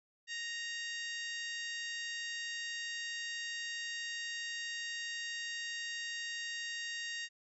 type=harmonic tone; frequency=932.3 Hz; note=A#5; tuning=in tune; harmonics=2 / 3 / 4 / 5 / 6 / 7 / 8; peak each=-41 / -45 / -47 / -49 / -51 / -52 / -53 dBFS; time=0.27-7.29 s; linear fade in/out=50 ms; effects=none